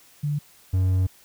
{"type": "tone pair in turn", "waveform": ["sine", "triangle"], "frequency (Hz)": [146.83, 92.97], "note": ["D3", "F#2"], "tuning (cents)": [0, 9], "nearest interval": "minor sixth", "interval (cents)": 791, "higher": "first", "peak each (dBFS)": [-22, -16], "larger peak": "second", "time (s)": [[0.23, 0.39], [0.73, 1.07]], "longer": "second", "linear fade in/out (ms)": 10, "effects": ["white hiss -54 dBFS RMS until 1.24 s"]}